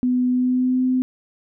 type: tone with pitch glide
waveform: sine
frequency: 250.1 to 255.7 Hz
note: B3 to C4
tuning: +22 to -40 cents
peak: -16 dBFS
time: 0.03-1.02 s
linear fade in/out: 0 ms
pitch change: +38 cents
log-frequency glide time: 0.28-0.83 s
effects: none